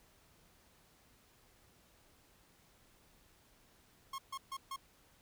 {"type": "tone bursts", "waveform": "45% pulse", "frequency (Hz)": 1080, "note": "C#6", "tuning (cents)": -45, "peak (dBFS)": -40, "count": 4, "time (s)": [4.13, 4.762], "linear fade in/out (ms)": 5, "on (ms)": 53, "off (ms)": 140, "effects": ["pink hiss -67 dBFS RMS until 5.21 s"]}